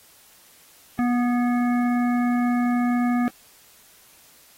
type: harmonic tone with a mistuned harmonic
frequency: 242.9 Hz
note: B3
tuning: 29 cents flat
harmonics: 1 / 3 / 5 / 7 / 9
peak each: -19 / -29 / -33 / -36 / -38 dBFS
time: 0.99-3.28 s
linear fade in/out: 0 ms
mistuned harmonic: 5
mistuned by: +23 cents
effects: white hiss -53 dBFS RMS until 4.57 s + AAC 48 kbps